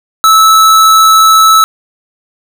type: tone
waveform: square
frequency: 1307 Hz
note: E6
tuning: 15 cents flat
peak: -3 dBFS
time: 0.24-1.64 s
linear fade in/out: 0 ms
effects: none